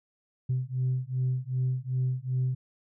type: beating tone pair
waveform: sine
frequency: 127 / 129.6 Hz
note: B2 / C3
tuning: +49 / -16 cents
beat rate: 2.6 Hz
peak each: -28 dBFS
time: 0.49-2.55 s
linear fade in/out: 10 ms
effects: tanh soft clip ceiling -21 dBFS